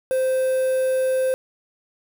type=tone with quantisation; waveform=triangle; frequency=520 Hz; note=C5; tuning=11 cents flat; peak=-16 dBFS; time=0.11-1.34 s; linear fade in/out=0 ms; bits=6; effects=none